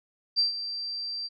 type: tone with ADSR envelope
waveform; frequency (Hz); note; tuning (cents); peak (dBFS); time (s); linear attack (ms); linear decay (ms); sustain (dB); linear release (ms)
sine; 4699; D8; 0; -19; 0.36-1.29; 30; 130; -12; 32
effects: none